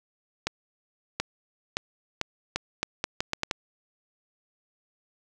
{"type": "accelerating click train", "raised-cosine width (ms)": 0.2, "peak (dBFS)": -9, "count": 11, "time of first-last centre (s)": [0.47, 3.512], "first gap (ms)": 730, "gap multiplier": 0.78, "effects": []}